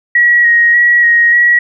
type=tone with vibrato; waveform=sine; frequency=1900 Hz; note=A#6; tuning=33 cents sharp; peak=-5 dBFS; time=0.15-1.59 s; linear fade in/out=5 ms; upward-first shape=square; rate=1.7 Hz; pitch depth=17 cents each way; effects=none